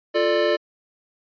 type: chord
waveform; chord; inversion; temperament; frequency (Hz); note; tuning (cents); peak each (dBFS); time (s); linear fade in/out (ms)
square; D minor; first; equal with one note detuned; 349.2 / 440 / 592.4; F4 / A4 / D5; 0 / 0 / +15; -24 / -24 / -21; 0.14-0.57; 20
effects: resampled to 11025 Hz